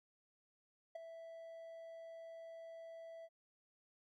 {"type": "tone with ADSR envelope", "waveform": "triangle", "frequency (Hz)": 659.3, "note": "E5", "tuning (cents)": 0, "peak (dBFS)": -39, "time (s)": [0.95, 3.29], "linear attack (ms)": 7, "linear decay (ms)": 12, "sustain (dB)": -9, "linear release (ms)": 46, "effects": []}